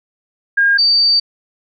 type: tone pair in turn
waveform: sine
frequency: 1619 / 4616 Hz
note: G#6 / D8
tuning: -45 / -31 cents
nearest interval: octave + tritone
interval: 1814 cents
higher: second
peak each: -9 dBFS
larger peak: neither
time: 0.57-0.78 / 0.78-1.2 s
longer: second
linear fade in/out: 10 ms
effects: none